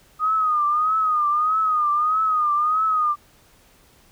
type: tone with vibrato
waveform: sine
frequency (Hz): 1238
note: D#6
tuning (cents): -9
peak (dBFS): -17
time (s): 0.19-3.16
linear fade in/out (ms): 50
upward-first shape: triangle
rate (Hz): 1.6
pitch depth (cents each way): 97
effects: pink hiss -55 dBFS RMS until 4.11 s